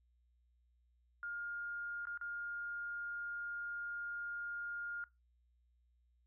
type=tone with dropouts; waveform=sine; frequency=1414 Hz; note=F6; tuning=21 cents sharp; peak=-40 dBFS; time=1.23-5.04 s; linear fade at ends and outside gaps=1 ms; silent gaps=2.054-2.07 / 2.175-2.212 s; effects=noise-tail reverb RT60 0.2 s tail -19 dB re dry + added 60 Hz sine -70 dBFS peak until 6.26 s